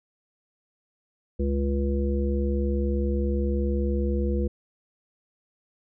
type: harmonic tone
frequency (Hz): 69.6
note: C#2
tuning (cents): +8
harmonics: 1 / 3 / 5 / 7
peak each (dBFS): -24 / -29 / -31 / -32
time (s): 1.39-4.48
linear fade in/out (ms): 10
effects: none